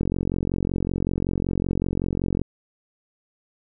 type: click train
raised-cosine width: 3 ms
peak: -11 dBFS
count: 110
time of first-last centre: 0.01-2.416 s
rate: 45.3 Hz
effects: none